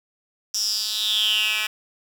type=tone with high-pass filter sweep; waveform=10% pulse; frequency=214.5 Hz; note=A3; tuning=44 cents flat; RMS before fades=-23 dBFS; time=0.54-1.67 s; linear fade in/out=5 ms; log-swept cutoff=5800 to 2200 Hz; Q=7.7; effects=8-bit